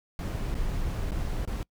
brown noise with dropouts, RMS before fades -30 dBFS, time 0.19-1.63 s, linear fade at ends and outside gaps 1 ms, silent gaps 0.544-0.551 / 1.109-1.118 / 1.452-1.475 s, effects noise-tail reverb RT60 0.1 s tail -25 dB re dry

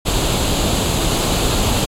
pink noise with comb filter, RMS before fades -17 dBFS, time 0.05-1.86 s, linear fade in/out 20 ms, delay 0.27 ms, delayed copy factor +0.55, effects low-pass 11000 Hz 12 dB/octave + AAC 64 kbps

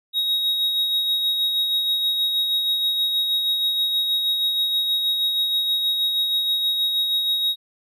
triangle tone with tremolo, 3780 Hz, A#7, 23 cents sharp, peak -16 dBFS, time 0.13-7.56 s, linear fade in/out 50 ms, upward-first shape sine, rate 6.3 Hz, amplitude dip 35%, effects none

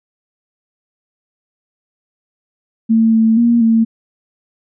sine tone with pitch steps, 224.9 / 223.3 / 235.5 / 225.9 Hz, A3 / A3 / A#3 / A3, +38 / +26 / +18 / +46 cents, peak -8 dBFS, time 2.89-3.85 s, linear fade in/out 20 ms, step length 240 ms, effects none

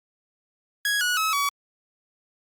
sawtooth tone with pitch steps, 1661.2 / 1463 / 1288.4 / 1134.6 Hz, G#6 / F#6 / E6 / C#6, 0 / -20 / -40 / +40 cents, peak -18 dBFS, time 0.85-1.49 s, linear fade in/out 2 ms, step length 160 ms, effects Opus 32 kbps

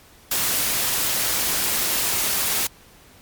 white noise, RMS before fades -22 dBFS, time 0.31-2.67 s, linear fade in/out 5 ms, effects pink hiss -50 dBFS RMS until 3.21 s + MP3 96 kbps

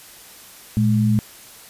sine tone pair together, 115.41 / 211.3 Hz, A#2 / G#3, -17 / +30 cents, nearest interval minor seventh, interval 1047 cents, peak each -17 dBFS, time 0.77-1.19 s, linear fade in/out 0 ms, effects white hiss -43 dBFS RMS until 1.69 s + resampled to 32000 Hz

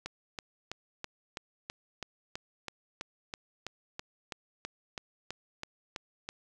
click train, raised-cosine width 0.2 ms, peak -20 dBFS, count 20, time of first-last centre 0.06-6.29 s, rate 3.05 Hz, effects none

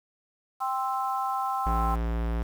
sine chord, C major, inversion second, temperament equal with one note detuned, 786.7 / 1046.5 / 1318.5 Hz, G5 / C6 / E6, +6 / 0 / 0 cents, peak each -29 / -30 / -32 dBFS, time 0.6-1.96 s, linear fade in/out 20 ms
square tone, 57.2 Hz, A#1, 32 cents flat, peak -26 dBFS, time 1.66-2.43 s, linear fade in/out 5 ms
effects low-pass 2000 Hz 12 dB/octave + 8-bit

